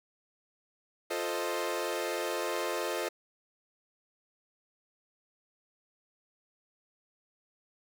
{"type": "chord", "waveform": "sawtooth", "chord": "F dominant seventh", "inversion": "none", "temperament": "equal", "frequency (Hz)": [349.2, 440, 523.3, 622.3], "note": ["F4", "A4", "C5", "Eb5"], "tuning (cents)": [0, 0, 0, 0], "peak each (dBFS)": -33, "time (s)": [1.1, 3.09], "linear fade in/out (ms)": 10, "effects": []}